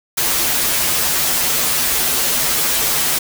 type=noise with comb filter; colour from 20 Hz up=white; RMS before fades=-17 dBFS; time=0.17-3.19 s; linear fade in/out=10 ms; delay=10 ms; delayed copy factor=-0.9; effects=none